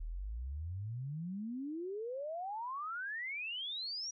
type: exponential sweep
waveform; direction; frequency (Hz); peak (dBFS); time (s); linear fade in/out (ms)
sine; up; 37 to 5840; -38; 0-4.11; 10
effects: none